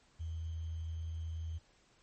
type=tone with sample-and-hold; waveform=sine; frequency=81.3 Hz; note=E2; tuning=23 cents flat; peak=-37 dBFS; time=0.19-1.59 s; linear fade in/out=20 ms; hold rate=3150 Hz; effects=pink hiss -68 dBFS RMS until 2.02 s + MP3 32 kbps